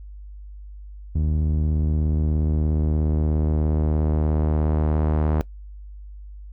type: tone with low-pass filter sweep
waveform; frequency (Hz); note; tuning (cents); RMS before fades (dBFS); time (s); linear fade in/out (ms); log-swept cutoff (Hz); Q
sawtooth; 76.9; D#2; -20; -21; 1.15-5.41; 0; 190 to 990; 0.78
effects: noise-tail reverb RT60 0.1 s tail -20 dB re dry + added 50 Hz sine -36 dBFS peak until 6.52 s